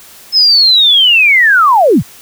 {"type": "linear sweep", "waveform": "sine", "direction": "down", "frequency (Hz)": [5230, 72.5], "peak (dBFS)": -4, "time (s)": [0.32, 2.03], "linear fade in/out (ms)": 50, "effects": ["white hiss -37 dBFS RMS until 2.21 s"]}